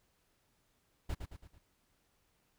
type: noise with echo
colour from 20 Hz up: brown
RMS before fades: -36 dBFS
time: 1.09-1.15 s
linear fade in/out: 10 ms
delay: 110 ms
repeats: 4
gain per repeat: -6 dB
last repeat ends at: 1.59 s
effects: pink hiss -75 dBFS RMS until 2.58 s